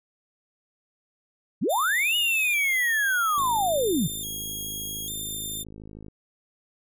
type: linear two-way sweep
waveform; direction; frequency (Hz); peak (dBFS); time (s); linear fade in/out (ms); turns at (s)
sine; up then down; 123.47 to 2924 to 123.47; -21; 1.61-4.08; 20; 2.16
type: tone with vibrato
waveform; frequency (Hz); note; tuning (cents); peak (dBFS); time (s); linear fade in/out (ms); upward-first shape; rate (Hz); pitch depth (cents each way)
5% pulse; 3437; A7; -41; -24; 1.69-5.64; 20; square; 0.59; 76
type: click train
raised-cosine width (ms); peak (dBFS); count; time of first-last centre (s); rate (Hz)
3; -30; 144; 3.38-6.083; 52.9
effects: none